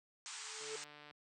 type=band-pass noise; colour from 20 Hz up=white; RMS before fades=-48 dBFS; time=0.26-0.84 s; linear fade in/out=0 ms; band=810 to 8600 Hz; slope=96 dB/octave
type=tone with exponential growth; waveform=triangle; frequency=436.4 Hz; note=A4; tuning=14 cents flat; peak=-39 dBFS; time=0.3-0.76 s; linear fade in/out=5 ms; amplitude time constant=100 ms
type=click train; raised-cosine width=0.3 ms; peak=-39 dBFS; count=75; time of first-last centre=0.61-1.11 s; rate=148 Hz
effects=high-pass 150 Hz 12 dB/octave